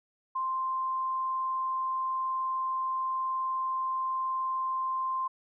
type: tone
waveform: sine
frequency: 1046.5 Hz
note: C6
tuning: in tune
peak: -28 dBFS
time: 0.35-5.28 s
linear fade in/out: 10 ms
effects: none